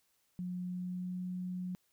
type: tone with pitch glide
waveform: sine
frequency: 180 to 181.67 Hz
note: F#3 to F#3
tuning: -47 to -31 cents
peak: -36 dBFS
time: 0.39-1.75 s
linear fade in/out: 0 ms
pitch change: +16 cents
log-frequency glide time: 0.62-1.2 s
effects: white hiss -75 dBFS RMS until 1.92 s